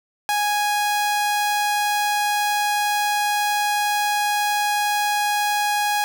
sawtooth tone, 829 Hz, G#5, 3 cents flat, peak -15 dBFS, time 0.29-6.04 s, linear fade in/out 0 ms, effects none

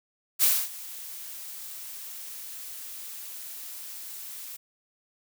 blue noise with ADSR envelope, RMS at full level -20 dBFS, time 0.39-4.57 s, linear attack 40 ms, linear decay 250 ms, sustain -20 dB, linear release 13 ms, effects none

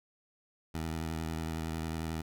15% pulse tone with vibrato, 80.6 Hz, E2, 38 cents flat, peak -28 dBFS, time 0.74-2.22 s, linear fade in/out 10 ms, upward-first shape sine, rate 11 Hz, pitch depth 35 cents each way, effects none

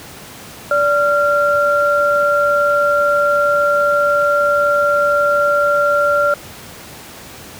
sine tone pair together, 580.6 / 1381 Hz, D5 / F6, -20 / -20 cents, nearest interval octave + minor third, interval 1500 cents, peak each -14 dBFS, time 0.71-6.34 s, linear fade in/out 2 ms, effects pink hiss -35 dBFS RMS until 7.59 s + high-pass 80 Hz 12 dB/octave

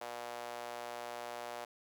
sawtooth tone with high-pass filter, 120 Hz, B2, 49 cents flat, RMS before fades -44 dBFS, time 0.01-1.65 s, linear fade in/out 5 ms, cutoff 650 Hz, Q 2.2, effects none

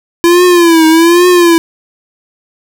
square tone with vibrato, 338.6 Hz, E4, 46 cents sharp, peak -4 dBFS, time 0.24-1.58 s, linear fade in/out 0 ms, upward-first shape triangle, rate 1.2 Hz, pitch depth 120 cents each way, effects none

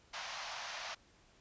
pink band-pass noise, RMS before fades -44 dBFS, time 0.13-0.95 s, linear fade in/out 10 ms, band 640 to 6300 Hz, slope 48 dB/octave, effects pink hiss -66 dBFS RMS until 1.4 s + resampled to 16000 Hz

